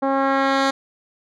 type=tone with low-pass filter sweep; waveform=10% pulse; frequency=271.3 Hz; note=C#4; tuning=37 cents flat; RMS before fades=-19 dBFS; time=0.02-0.71 s; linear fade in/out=10 ms; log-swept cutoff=790 to 5700 Hz; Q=0.91; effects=none